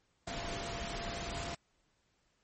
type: tone in noise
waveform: sine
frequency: 686 Hz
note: F5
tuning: 31 cents flat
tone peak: -44 dBFS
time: 0.27-1.55 s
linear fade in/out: 5 ms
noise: pink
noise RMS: -40 dBFS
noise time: 0.27-1.55 s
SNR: -7 dB
effects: pink hiss -75 dBFS RMS until 2.43 s + MP3 32 kbps